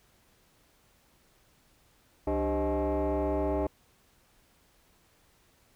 sine tone with frequency modulation, 163.7 Hz, E3, 12 cents flat, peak -24 dBFS, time 2.27-3.67 s, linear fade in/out 5 ms, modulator 230 Hz, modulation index 2.7, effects tanh soft clip ceiling -24 dBFS + pink hiss -65 dBFS RMS until 5.75 s

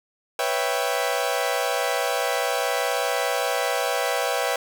sawtooth chord, C# half-diminished seventh, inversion third, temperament equal, 493.9 / 554.4 / 659.3 / 784 Hz, B4 / C#5 / E5 / G5, 0 / 0 / 0 / 0 cents, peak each -24 dBFS, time 0.39-4.56 s, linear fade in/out 2 ms, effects none

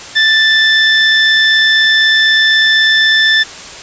25% pulse tone, 1764 Hz, A6, 4 cents sharp, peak -3 dBFS, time 0.15-3.44 s, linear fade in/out 20 ms, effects white hiss -29 dBFS RMS until 3.82 s + resampled to 16000 Hz

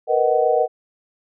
sine chord, B major seventh, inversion third, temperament equal with one note detuned, 466.2 / 493.9 / 622.3 / 749.5 Hz, A#4 / B4 / D#5 / F#5, 0 / 0 / 0 / +22 cents, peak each -20 dBFS, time 0.07-0.68 s, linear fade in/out 50 ms, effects none

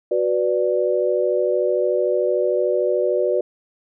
sine chord, B minor, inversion second, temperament equal, 370 / 493.9 / 587.3 Hz, F#4 / B4 / D5, 0 / 0 / 0 cents, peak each -21 dBFS, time 0.11-3.41 s, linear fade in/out 5 ms, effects none

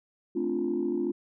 sine chord, D minor seventh, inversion second, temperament equal with one note detuned, 220 / 261.6 / 295 / 349.2 Hz, A3 / C4 / D4 / F4, 0 / 0 / +8 / 0 cents, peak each -34 / -32 / -32 / -28 dBFS, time 0.35-1.12 s, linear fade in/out 10 ms, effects tanh soft clip ceiling -19 dBFS

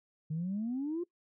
sine exponential sweep, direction up, 150.6 to 360 Hz, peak -31 dBFS, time 0.3-1.04 s, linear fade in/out 10 ms, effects noise-tail reverb RT60 0.1 s tail -22 dB re dry + tanh soft clip ceiling -28 dBFS

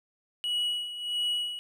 triangle tone with tremolo, 2923 Hz, F#7, 22 cents flat, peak -24 dBFS, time 0.44-1.59 s, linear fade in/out 0 ms, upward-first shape sine, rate 1.5 Hz, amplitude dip 70%, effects none

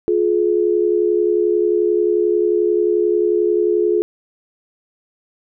sine tone pair together, 352.5 / 423.8 Hz, F4 / G#4, +16 / +35 cents, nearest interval minor third, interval 319 cents, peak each -16 dBFS, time 0.08-4.02 s, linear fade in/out 0 ms, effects none

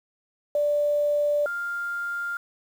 sine tone pair in turn, 587 / 1399.4 Hz, D5 / F6, -1 / +3 cents, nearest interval octave + minor third, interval 1504 cents, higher second, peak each -20 / -27 dBFS, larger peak first, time 0.55-1.46 / 1.46-2.37 s, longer neither, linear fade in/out 2 ms, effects 8-bit

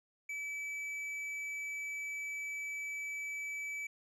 sine tone with tanh clipping, 2300 Hz, D7, 37 cents flat, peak -39 dBFS, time 0.29-3.87 s, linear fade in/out 5 ms, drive 7 dB, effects none

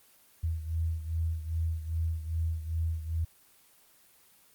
sine beating tone pair, 80.9 / 83.4 Hz, E2 / E2, -32 / +21 cents, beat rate 2.5 Hz, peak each -30 / -35 dBFS, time 0.43-3.25 s, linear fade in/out 10 ms, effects white hiss -61 dBFS RMS until 4.54 s + Opus 24 kbps

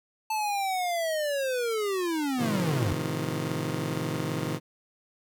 square linear sweep, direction down, 882 to 83.9 Hz, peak -27 dBFS, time 0.3-2.93 s, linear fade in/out 5 ms
20% pulse chord, F dominant seventh, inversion first, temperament just, 109.13 / 130.96 / 157.15 / 174.61 Hz, A2 / C3 / Eb3 / F3, -14 / +2 / +18 / 0 cents, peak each -32 / -29 / -27 / -32 dBFS, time 2.37-4.6 s, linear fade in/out 50 ms
effects none

